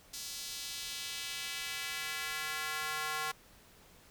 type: tone with high-pass filter sweep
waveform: square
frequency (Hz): 153.8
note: D#3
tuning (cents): -20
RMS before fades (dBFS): -39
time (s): 0.13-3.32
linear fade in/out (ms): 10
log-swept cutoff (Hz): 5000 to 1100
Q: 1.3
effects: pink hiss -60 dBFS RMS until 4.1 s